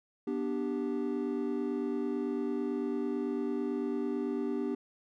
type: chord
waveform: triangle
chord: G major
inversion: first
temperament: just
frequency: 245 / 294 / 392 Hz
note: B3 / D4 / G4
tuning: -14 / +2 / 0 cents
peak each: -33 dBFS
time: 0.27-4.75 s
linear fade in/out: 5 ms
effects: none